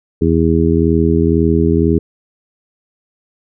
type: harmonic tone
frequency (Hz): 82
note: E2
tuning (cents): -9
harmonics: 1 / 2 / 3 / 4 / 5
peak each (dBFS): -16 / -16 / -16 / -16 / -16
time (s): 0.21-1.99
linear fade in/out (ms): 10
effects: none